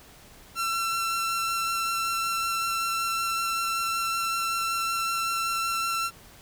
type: tone with vibrato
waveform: sawtooth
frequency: 1350 Hz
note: E6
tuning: 41 cents sharp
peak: -22 dBFS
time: 0.55-6.11 s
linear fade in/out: 50 ms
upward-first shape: sine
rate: 5.3 Hz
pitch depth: 10 cents each way
effects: pink hiss -51 dBFS RMS until 6.41 s